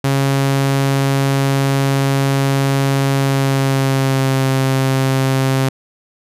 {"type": "tone with pitch glide", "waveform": "sawtooth", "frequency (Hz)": [137, 133.41], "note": ["C#3", "C3"], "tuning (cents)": [-20, 34], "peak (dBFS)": -9, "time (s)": [0.04, 5.69], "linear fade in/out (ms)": 5, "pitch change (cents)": -46, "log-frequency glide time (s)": [3.15, 4.46], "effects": ["resampled to 32000 Hz"]}